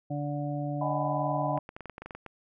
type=harmonic tone; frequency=145.4 Hz; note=D3; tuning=17 cents flat; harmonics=1 / 2 / 4 / 5; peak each=-32 / -35 / -38 / -39 dBFS; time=0.1-1.59 s; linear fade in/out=10 ms
type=chord; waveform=sine; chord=G# minor seventh; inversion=second; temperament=just; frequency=623 / 747.5 / 830.6 / 996.7 Hz; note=D#5 / F#5 / G#5 / B5; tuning=+2 / +17 / 0 / +16 cents; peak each=-33 / -34 / -37 / -34 dBFS; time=0.81-1.59 s; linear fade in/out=5 ms
type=clicks; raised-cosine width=0.5 ms; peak=-26 dBFS; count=12; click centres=1.576 / 1.691 / 1.765 / 1.807 / 1.857 / 1.897 / 1.981 / 2.02 / 2.06 / 2.108 / 2.15 / 2.263 s
effects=none